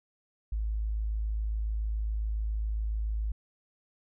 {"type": "tone", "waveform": "sine", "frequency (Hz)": 53.6, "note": "A1", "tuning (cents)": -45, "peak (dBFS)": -28, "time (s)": [0.52, 3.32], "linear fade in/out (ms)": 5, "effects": []}